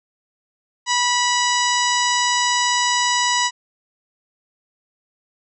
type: harmonic tone with a mistuned harmonic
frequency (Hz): 978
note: B5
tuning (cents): -17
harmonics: 1 / 2 / 3 / 4 / 5 / 6 / 7 / 8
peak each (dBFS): -20 / -23 / -25 / -26 / -27 / -28 / -28 / -29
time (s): 0.86-3.51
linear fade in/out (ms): 50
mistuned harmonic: 5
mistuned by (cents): +29
effects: none